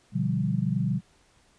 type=chord; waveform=sine; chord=G dominant seventh; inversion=first; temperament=equal; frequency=123.47 / 146.83 / 174.61 / 196 Hz; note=B2 / D3 / F3 / G3; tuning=0 / 0 / 0 / 0 cents; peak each=-29 dBFS; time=0.12-1.01 s; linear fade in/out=50 ms; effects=pink hiss -62 dBFS RMS until 1.58 s + resampled to 22050 Hz